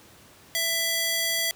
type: tone with high-pass filter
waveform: square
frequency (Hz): 664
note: E5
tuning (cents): +12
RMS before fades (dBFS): -26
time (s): 0.55-1.51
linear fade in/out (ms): 0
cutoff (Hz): 2400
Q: 0.7
effects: pink hiss -52 dBFS RMS until 1.55 s + high-pass 80 Hz 12 dB/octave